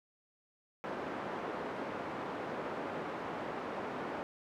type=band-pass noise; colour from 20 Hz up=pink; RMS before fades=-40 dBFS; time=0.84-4.23 s; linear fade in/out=0 ms; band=280 to 1300 Hz; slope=12 dB/octave; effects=none